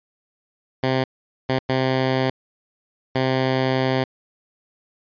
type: tone bursts at uneven times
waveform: 10% pulse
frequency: 130.81 Hz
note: C3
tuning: in tune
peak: -10 dBFS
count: 4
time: 0.83-1.04 / 1.49-1.59 / 1.69-2.3 / 3.15-4.04 s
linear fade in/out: 5 ms
effects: resampled to 11025 Hz